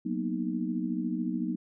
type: chord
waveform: sine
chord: B major seventh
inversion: second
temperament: equal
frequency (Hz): 185 / 233.1 / 246.9 / 311.1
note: F#3 / A#3 / B3 / D#4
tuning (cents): 0 / 0 / 0 / 0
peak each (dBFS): -34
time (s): 0.05-1.56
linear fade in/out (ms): 10
effects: none